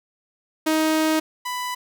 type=tone pair in turn; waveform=sawtooth; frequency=314.3 / 993.8 Hz; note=D#4 / B5; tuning=+18 / +11 cents; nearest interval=octave + minor sixth; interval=1993 cents; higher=second; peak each=-14 / -22 dBFS; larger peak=first; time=0.66-1.2 / 1.45-1.75 s; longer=first; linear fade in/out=10 ms; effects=none